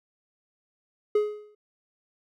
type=tone with exponential decay; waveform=triangle; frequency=420 Hz; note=G#4; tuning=19 cents sharp; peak=-15 dBFS; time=1.15-1.55 s; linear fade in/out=5 ms; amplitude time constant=86 ms; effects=none